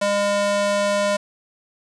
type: tone with high-pass filter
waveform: square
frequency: 202.9 Hz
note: G#3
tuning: 40 cents flat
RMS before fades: -20 dBFS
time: 0.01-1.17 s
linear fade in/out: 10 ms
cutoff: 480 Hz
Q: 2
effects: resampled to 22050 Hz + 7-bit